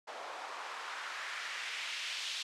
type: noise with band-pass filter sweep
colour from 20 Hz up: white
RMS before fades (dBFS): -41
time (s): 0.07-2.43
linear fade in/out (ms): 10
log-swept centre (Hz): 680 to 3500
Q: 1.5
effects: high-pass 400 Hz 12 dB/octave + low-pass 7000 Hz 12 dB/octave